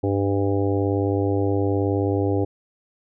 harmonic tone with a mistuned harmonic, 99 Hz, G2, 18 cents sharp, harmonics 1 / 3 / 4 / 5 / 6 / 7 / 8, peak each -23 / -24 / -25 / -27 / -36 / -35 / -34 dBFS, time 0.03-2.45 s, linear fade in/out 10 ms, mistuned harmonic 8, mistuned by +34 cents, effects none

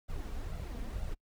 brown noise with flanger, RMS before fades -38 dBFS, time 0.08-1.15 s, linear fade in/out 20 ms, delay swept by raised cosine 1.4 to 4.4 ms, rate 2.1 Hz, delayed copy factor +0.6, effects noise-tail reverb RT60 0.1 s tail -25 dB re dry

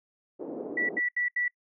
white band-pass noise, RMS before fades -37 dBFS, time 0.39-1 s, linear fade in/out 20 ms, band 260 to 480 Hz, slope 24 dB/octave
sine tone bursts, 1955 Hz, B6, 18 cents flat, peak -25 dBFS, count 4, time 0.77-1.481 s, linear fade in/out 5 ms, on 120 ms, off 77 ms
effects noise-tail reverb RT60 0.1 s tail -25 dB re dry

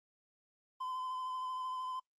triangle tone with vibrato, 1023 Hz, C6, 39 cents flat, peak -35 dBFS, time 0.8-2 s, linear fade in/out 10 ms, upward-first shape sine, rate 13 Hz, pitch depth 20 cents each way, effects noise-tail reverb RT60 0.1 s tail -25 dB re dry + Opus 32 kbps

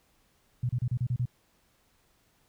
sine tone bursts, 123 Hz, B2, 7 cents flat, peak -25 dBFS, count 7, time 0.63-1.256 s, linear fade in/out 5 ms, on 62 ms, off 32 ms, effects pink hiss -68 dBFS RMS until 2.48 s

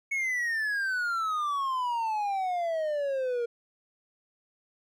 triangle exponential sweep, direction down, 2217 to 466 Hz, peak -25 dBFS, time 0.11-3.46 s, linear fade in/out 10 ms, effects none

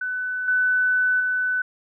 sine tone with level steps, 1500 Hz, F#6, 23 cents sharp, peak -24 / -17 / -20 dBFS, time 0.01-1.62 s, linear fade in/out 5 ms, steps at 0.48 / 1.2 s, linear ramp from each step 2 ms, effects none

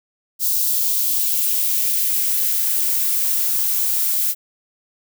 violet noise with high-pass filter sweep, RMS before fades -19 dBFS, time 0.39-4.35 s, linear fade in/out 50 ms, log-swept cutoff 4400 to 600 Hz, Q 1.3, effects none

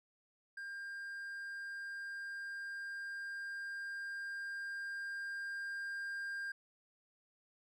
triangle tone with level ramp, 1600 Hz, G6, 35 cents sharp, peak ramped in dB -41 to -37 dBFS, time 0.57-6.52 s, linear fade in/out 5 ms, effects none

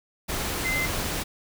sine tone in noise, 2067 Hz, C7, 22 cents flat, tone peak -25 dBFS, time 0.64-0.87 s, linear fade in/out 20 ms, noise pink, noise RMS -29 dBFS, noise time 0.28-1.24 s, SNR +1 dB, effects none

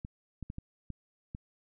clicks, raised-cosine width 5 ms, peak -27 dBFS, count 6, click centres 0.049 / 0.427 / 0.501 / 0.584 / 0.903 / 1.349 s, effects none

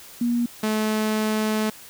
sine / sawtooth tone pair in turn, 238.7 / 216 Hz, A#3 / A3, +41 / -32 cents, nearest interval major second, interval 173 cents, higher first, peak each -19 / -17 dBFS, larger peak second, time 0.21-0.46 / 0.63-1.7 s, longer second, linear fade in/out 5 ms, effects white hiss -44 dBFS RMS until 1.89 s

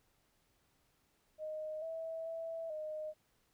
sine tone with pitch steps, 620 / 651 / 657 / 617 Hz, D#5 / E5 / E5 / D#5, -6 / -22 / -6 / -15 cents, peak -39 dBFS, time 1.38-3.14 s, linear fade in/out 50 ms, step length 440 ms, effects pink hiss -75 dBFS RMS until 3.53 s

